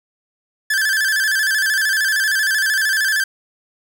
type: tone with vibrato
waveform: 45% pulse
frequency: 1646 Hz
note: G#6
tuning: 16 cents flat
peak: -15 dBFS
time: 0.7-3.24 s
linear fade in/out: 5 ms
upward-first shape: square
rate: 13 Hz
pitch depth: 82 cents each way
effects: none